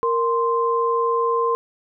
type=tone pair together; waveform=sine; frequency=465 / 1043.9 Hz; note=A#4 / C6; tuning=-4 / -4 cents; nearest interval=octave + major second; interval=1400 cents; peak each=-20 dBFS; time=0.03-1.55 s; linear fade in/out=0 ms; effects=none

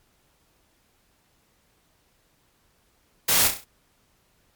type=noise with echo; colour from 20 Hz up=white; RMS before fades=-20 dBFS; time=3.28-3.48 s; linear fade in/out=10 ms; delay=33 ms; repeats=5; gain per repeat=-6 dB; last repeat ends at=3.645 s; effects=pink hiss -65 dBFS RMS until 4.55 s + MP3 96 kbps

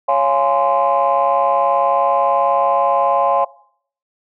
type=chord; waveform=sine; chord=Db major seventh; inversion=none; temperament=just; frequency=554.4 / 693 / 831.5 / 1039.4 Hz; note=Db5 / F5 / Ab5 / C6; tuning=0 / -14 / +2 / -12 cents; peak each=-17 dBFS; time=0.08-3.45 s; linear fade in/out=10 ms; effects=noise-tail reverb RT60 0.6 s tail -21 dB re dry + tanh soft clip ceiling -5 dBFS

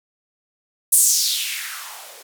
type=noise with band-pass filter sweep; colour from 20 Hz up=violet; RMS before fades=-21 dBFS; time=0.92-2.23 s; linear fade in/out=10 ms; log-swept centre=10000 to 430 Hz; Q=3.1; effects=none

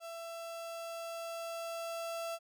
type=tone with level ramp; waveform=35% pulse; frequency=668 Hz; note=E5; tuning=23 cents sharp; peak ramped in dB=-41 to -35 dBFS; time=0-2.39 s; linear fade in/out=50 ms; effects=none

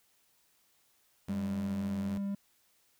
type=tone; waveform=sawtooth; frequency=92.5 Hz; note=F#2; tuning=in tune; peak=-37 dBFS; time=1.28-2.18 s; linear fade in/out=5 ms
type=tone with vibrato; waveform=triangle; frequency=199.6 Hz; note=G3; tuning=32 cents sharp; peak=-30 dBFS; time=1.29-2.35 s; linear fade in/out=5 ms; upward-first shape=triangle; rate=3.9 Hz; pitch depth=9 cents each way
effects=white hiss -70 dBFS RMS until 2.99 s

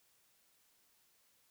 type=silence; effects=white hiss -72 dBFS RMS until 1.5 s

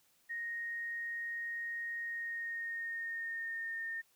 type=tone with pitch glide; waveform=sine; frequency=1864.7 to 1825.3 Hz; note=A#6 to A#6; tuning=0 to -37 cents; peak=-37 dBFS; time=0.29-4.02 s; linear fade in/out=20 ms; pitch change=-37 cents; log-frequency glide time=2-3.85 s; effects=white hiss -71 dBFS RMS until 4.15 s

